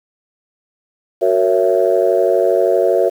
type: chord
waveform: sine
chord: F# dominant seventh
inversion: none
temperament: just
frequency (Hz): 370 / 462.5 / 555 / 666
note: F#4 / A#4 / C#5 / E5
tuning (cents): 0 / -14 / +2 / +18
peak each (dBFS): -16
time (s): 1.21-3.1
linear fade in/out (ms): 20
effects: tanh soft clip ceiling -1 dBFS + 7-bit